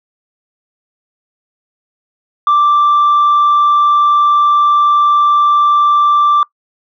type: tone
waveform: sine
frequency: 1174.7 Hz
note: D6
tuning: in tune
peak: -5 dBFS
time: 2.47-6.43 s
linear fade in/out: 2 ms
effects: noise-tail reverb RT60 0.1 s tail -21 dB re dry + tanh soft clip ceiling -5 dBFS